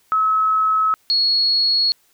sine tone pair in turn, 1289 / 4336 Hz, E6 / C#8, -39 / -39 cents, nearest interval octave + major sixth, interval 2100 cents, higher second, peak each -14 dBFS, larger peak neither, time 0.12-0.94 / 1.1-1.92 s, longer neither, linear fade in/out 0 ms, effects white hiss -59 dBFS RMS until 2.13 s

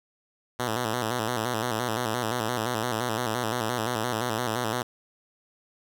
5% pulse tone with vibrato, 116.5 Hz, A#2, 1 cent flat, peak -15 dBFS, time 0.59-4.83 s, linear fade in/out 10 ms, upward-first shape square, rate 5.8 Hz, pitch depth 100 cents each way, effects none

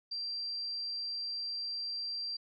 sine tone, 4717 Hz, D8, 7 cents sharp, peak -35 dBFS, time 0.11-2.37 s, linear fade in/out 10 ms, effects none

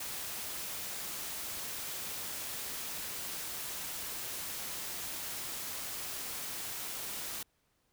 white noise, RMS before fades -40 dBFS, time 0-7.43 s, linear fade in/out 5 ms, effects pink hiss -75 dBFS RMS until 7.92 s

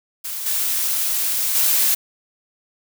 blue noise with level steps, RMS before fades -28 / -21 / -17 dBFS, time 0.24-1.95 s, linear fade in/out 10 ms, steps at 0.46 / 1.55 s, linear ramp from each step 2 ms, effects none

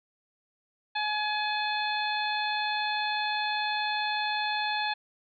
harmonic tone with a mistuned harmonic, 845 Hz, G#5, 30 cents sharp, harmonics 1 / 2 / 3 / 4 / 5, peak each -30 / -33 / -35 / -36 / -37 dBFS, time 0.95-4.94 s, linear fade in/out 10 ms, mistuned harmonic 4, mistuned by +50 cents, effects none

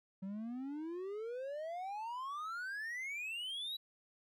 triangle exponential sweep, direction up, 187.2 to 3951 Hz, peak -38 dBFS, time 0.22-3.77 s, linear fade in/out 10 ms, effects none

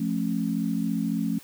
sine chord, F augmented, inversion none, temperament just, 174.61 / 218.3 / 272.8 Hz, F3 / A3 / C#4, 0 / -13 / -28 cents, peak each -29 / -27 / -29 dBFS, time 0-1.39 s, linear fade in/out 5 ms, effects white hiss -50 dBFS RMS until 1.43 s

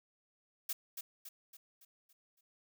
blue noise with echo, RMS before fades -37 dBFS, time 0.69-0.73 s, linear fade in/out 5 ms, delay 280 ms, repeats 6, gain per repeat -6 dB, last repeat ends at 2.41 s, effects none

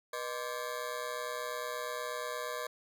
20% pulse ring-modulated tone, 551 Hz, C#5, 11 cents flat, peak -28 dBFS, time 0.13-2.67 s, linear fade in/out 5 ms, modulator 64.2 Hz, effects none

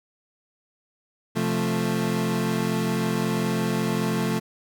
30% pulse chord, F major, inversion second, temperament equal, 130.81 / 174.61 / 220 Hz, C3 / F3 / A3, 0 / 0 / 0 cents, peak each -27 / -24 / -23 dBFS, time 1.35-4.4 s, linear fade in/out 20 ms, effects none

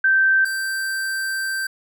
sine / square tone pair in turn, 1557 / 1563.1 Hz, G6 / G6, -12 / -5 cents, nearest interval unison, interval 7 cents, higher second, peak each -13 / -23 dBFS, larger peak first, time 0.04-0.45 / 0.45-1.67 s, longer second, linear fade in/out 5 ms, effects none

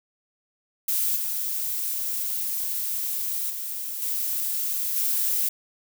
violet noise with level steps, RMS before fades -24 / -28 / -32 / -27 / -24 dBFS, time 0.88-5.49 s, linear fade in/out 5 ms, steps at 1.16 / 3.5 / 4.02 / 4.96 s, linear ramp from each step 2 ms, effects none

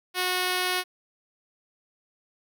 5% pulse tone, 365.2 Hz, F#4, 23 cents flat, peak -13 dBFS, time 0.14-0.84 s, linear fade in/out 50 ms, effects none

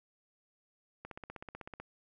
click train, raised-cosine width 0.5 ms, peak -29 dBFS, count 13, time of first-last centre 1.05-1.8 s, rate 16 Hz, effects none

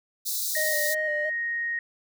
white high-pass noise, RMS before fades -29 dBFS, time 0.25-0.95 s, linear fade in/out 20 ms, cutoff 3700 Hz, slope 96 dB/octave
sine tone, 1869 Hz, A#6, 4 cents sharp, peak -26 dBFS, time 0.55-1.79 s, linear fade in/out 2 ms
triangle tone with vibrato, 608 Hz, D#5, 40 cents flat, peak -27 dBFS, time 0.56-1.3 s, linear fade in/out 10 ms, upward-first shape square, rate 2.9 Hz, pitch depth 28 cents each way
effects none

